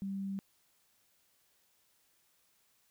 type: tone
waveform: sine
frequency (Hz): 195.4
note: G3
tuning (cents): -5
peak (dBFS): -35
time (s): 0.02-0.39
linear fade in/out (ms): 0
effects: white hiss -72 dBFS RMS until 2.9 s